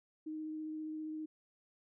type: tone with vibrato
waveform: sine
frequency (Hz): 311.1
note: D#4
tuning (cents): 0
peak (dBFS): -39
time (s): 0.26-1.26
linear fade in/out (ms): 10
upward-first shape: triangle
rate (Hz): 15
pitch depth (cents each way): 13
effects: none